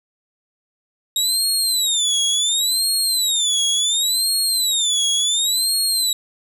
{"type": "tone with vibrato", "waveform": "25% pulse", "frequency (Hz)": 3774, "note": "A#7", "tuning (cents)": 21, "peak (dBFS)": -12, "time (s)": [1.16, 6.13], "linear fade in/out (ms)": 2, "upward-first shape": "sine", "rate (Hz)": 0.7, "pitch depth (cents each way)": 220, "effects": []}